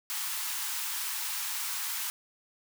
white high-pass noise, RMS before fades -34 dBFS, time 0.1-2.1 s, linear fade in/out 0 ms, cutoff 820 Hz, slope 96 dB/octave, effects none

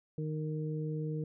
harmonic tone, 154.5 Hz, D#3, 12 cents flat, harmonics 1 / 2 / 3, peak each -34 / -42 / -41 dBFS, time 0.18-1.24 s, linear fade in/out 2 ms, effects none

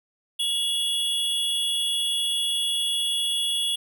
square tone pair together, 2864 / 3371 Hz, F7 / G#7, +43 / +25 cents, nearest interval minor third, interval 282 cents, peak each -32 / -24 dBFS, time 0.39-3.76 s, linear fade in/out 10 ms, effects none

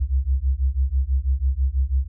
sine beating tone pair, 63.5 / 69.6 Hz, B1 / C#2, +49 / +8 cents, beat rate 6.1 Hz, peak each -21 dBFS, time 0-2.08 s, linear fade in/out 20 ms, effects none

